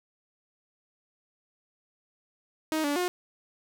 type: tone with pitch steps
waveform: sawtooth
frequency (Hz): 313.8 / 288.5 / 358.6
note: D#4 / D4 / F4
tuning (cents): +15 / -31 / +46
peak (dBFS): -22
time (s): 2.72-3.08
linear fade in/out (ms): 0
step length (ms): 120
effects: none